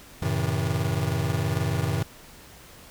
square chord, F# diminished seventh, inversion none, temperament just, 92.5 / 111 / 133.2 / 159.84 Hz, F#2 / A2 / C3 / Eb3, 0 / +16 / +31 / +47 cents, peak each -30 dBFS, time 0.22-2.03 s, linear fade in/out 5 ms, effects pink hiss -48 dBFS RMS until 2.9 s

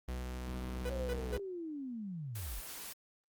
45% pulse tone with pitch glide, 62.7 to 63.14 Hz, B1 to B1, +27 to +39 cents, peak -36 dBFS, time 0.08-1.38 s, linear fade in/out 5 ms, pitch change +12 cents, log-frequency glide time 0.43-1.07 s
45% pulse tone bursts, 493.9 Hz, B4, in tune, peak -37 dBFS, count 3, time 0.85-1.371 s, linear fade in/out 5 ms, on 47 ms, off 190 ms
sine linear sweep, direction down, 554.4 to 32.83 Hz, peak -39 dBFS, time 0.89-2.61 s, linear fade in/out 20 ms
white noise, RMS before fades -46 dBFS, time 2.35-2.93 s, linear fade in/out 5 ms
effects Opus 24 kbps

